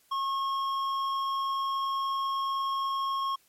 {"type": "tone with hard clipping", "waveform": "sine", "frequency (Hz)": 1086, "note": "C#6", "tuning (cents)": -36, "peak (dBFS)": -29, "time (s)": [0.11, 3.36], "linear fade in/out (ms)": 10, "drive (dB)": 8, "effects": ["white hiss -65 dBFS RMS until 3.48 s", "MP3 64 kbps"]}